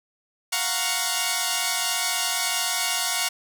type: chord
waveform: 5% pulse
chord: Gb major seventh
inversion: third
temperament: equal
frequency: 698.5 / 740 / 932.3 / 1108.7 Hz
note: F5 / Gb5 / Bb5 / Db6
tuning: 0 / 0 / 0 / 0 cents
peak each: -17 dBFS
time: 0.52-3.29 s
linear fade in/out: 10 ms
effects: none